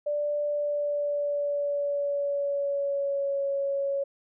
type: tone with pitch glide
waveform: sine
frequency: 587.3 to 555.9 Hz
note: D5 to C#5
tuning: 0 to +5 cents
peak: -25 dBFS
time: 0.06-4.04 s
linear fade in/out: 10 ms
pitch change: -95 cents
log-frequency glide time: 0.45-3.44 s
effects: none